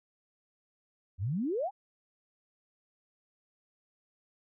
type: exponential sweep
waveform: sine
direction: up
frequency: 82.41 to 860 Hz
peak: -29 dBFS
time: 1.18-1.71 s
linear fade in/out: 50 ms
effects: none